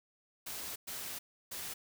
white noise bursts at uneven times, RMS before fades -42 dBFS, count 3, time 0.46-0.76 / 0.87-1.19 / 1.51-1.74 s, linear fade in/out 10 ms, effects none

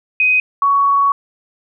sine tone pair in turn, 2508 / 1119.4 Hz, D#7 / C#6, +13 / +17 cents, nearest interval octave + major second, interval 1396 cents, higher first, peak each -10 dBFS, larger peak neither, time 0.2-0.4 / 0.62-1.12 s, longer second, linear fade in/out 2 ms, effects none

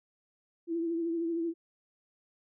sine tone with vibrato, 333.9 Hz, E4, 22 cents sharp, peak -29 dBFS, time 0.67-1.54 s, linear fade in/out 50 ms, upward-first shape triangle, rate 13 Hz, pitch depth 48 cents each way, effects none

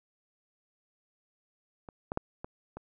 clicks, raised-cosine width 1 ms, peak -30 / -19 / -15 / -24 / -27 dBFS, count 5, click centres 1.888 / 2.119 / 2.174 / 2.445 / 2.77 s, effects none

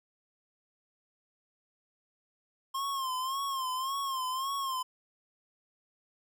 square tone with vibrato, 1063 Hz, C6, 27 cents sharp, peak -32 dBFS, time 2.74-4.83 s, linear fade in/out 10 ms, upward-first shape sine, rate 1.8 Hz, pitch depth 77 cents each way, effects none

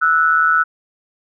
sine tone pair together, 1317.1 / 1475 Hz, E6 / F#6, -2 / -6 cents, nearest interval major second, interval 196 cents, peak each -14 dBFS, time 0.01-0.64 s, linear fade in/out 20 ms, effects none

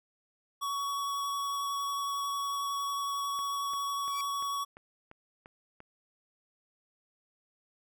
square tone with vibrato, 1123 Hz, C#6, 22 cents sharp, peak -32 dBFS, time 0.61-4.65 s, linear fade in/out 20 ms, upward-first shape sine, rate 11 Hz, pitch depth 8 cents each way
click train, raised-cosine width 0.5 ms, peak -34 dBFS, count 8, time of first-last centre 3.39-5.804 s, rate 2.9 Hz
sawtooth tone with exponential growth, 2319 Hz, D7, 22 cents flat, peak -35 dBFS, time 4.03-4.21 s, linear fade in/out 2 ms, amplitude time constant 39 ms
effects none

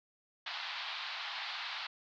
white band-pass noise, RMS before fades -41 dBFS, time 0.46-1.87 s, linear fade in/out 5 ms, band 730 to 4400 Hz, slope 48 dB/octave, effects none

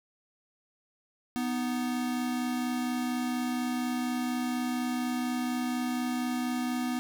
square tone pair together, 246.9 / 311.1 Hz, B3 / D#4, 0 / 0 cents, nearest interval major third, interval 400 cents, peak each -30 / -38 dBFS, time 1.36-6.99 s, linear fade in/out 0 ms, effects none

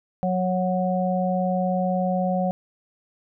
harmonic tone, 183.6 Hz, F#3, 13 cents flat, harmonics 1 / 3 / 4, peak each -23 / -26 / -26 dBFS, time 0.23-2.51 s, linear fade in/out 0 ms, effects none

